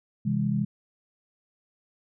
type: chord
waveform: sine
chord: C augmented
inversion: none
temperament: just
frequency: 130.81 / 163.52 / 204.4 Hz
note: C3 / E3 / G#3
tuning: 0 / -14 / -27 cents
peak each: -28 / -29 / -26 dBFS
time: 0.25-0.65 s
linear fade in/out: 10 ms
effects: none